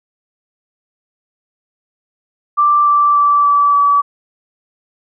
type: tone with pitch steps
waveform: sine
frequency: 1176 / 1168.6 / 1161.2 / 1153.8 / 1146.5 Hz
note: D6 / D6 / D6 / D6 / D6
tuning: +2 / -9 / -20 / -31 / -42 cents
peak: -8 dBFS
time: 2.57-4.02 s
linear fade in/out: 20 ms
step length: 290 ms
effects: none